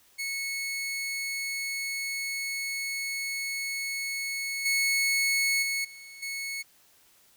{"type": "tone with level steps", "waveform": "sawtooth", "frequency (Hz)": 2200, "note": "C#7", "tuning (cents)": -14, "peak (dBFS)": [-27, -20, -24, -41, -29], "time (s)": [0.18, 6.63], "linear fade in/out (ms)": 20, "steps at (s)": [4.65, 5.62, 5.84, 6.22], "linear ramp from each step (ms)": 10, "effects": ["white hiss -61 dBFS RMS until 7.36 s"]}